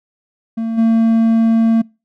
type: tone with level steps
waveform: triangle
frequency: 226.4 Hz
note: A3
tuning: 50 cents sharp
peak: -15 / -7 dBFS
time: 0.57-1.82 s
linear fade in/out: 10 ms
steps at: 0.77 s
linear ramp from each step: 20 ms
effects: noise-tail reverb RT60 0.3 s tail -26 dB re dry